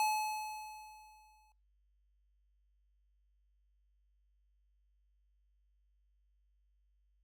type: tone with exponential decay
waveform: square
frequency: 858 Hz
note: A5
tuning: 44 cents flat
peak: -29 dBFS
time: 0-1.52 s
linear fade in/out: 1 ms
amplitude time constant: 330 ms
effects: noise-tail reverb RT60 0.3 s tail -25 dB re dry + added 50 Hz sine -70 dBFS peak until 7.23 s